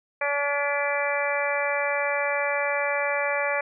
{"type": "harmonic tone with a mistuned harmonic", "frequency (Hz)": 285.7, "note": "D4", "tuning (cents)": -48, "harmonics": [2, 3, 4, 5, 6, 7, 8], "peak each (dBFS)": [-27, -32, -33, -35, -31, -31, -30], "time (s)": [0.21, 3.61], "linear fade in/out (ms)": 5, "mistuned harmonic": 8, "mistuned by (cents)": 44, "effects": []}